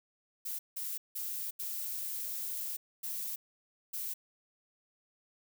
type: noise bursts at uneven times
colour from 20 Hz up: violet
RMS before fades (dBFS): -38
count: 6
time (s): 0.45-0.59 / 0.76-0.98 / 1.15-1.51 / 1.59-2.77 / 3.03-3.36 / 3.93-4.14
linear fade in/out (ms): 10
effects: none